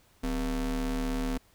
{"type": "ring-modulated tone", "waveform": "square", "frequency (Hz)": 110, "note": "A2", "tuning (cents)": 0, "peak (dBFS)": -26, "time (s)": [0.23, 1.38], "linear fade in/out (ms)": 10, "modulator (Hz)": 148, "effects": ["pink hiss -63 dBFS RMS until 1.54 s"]}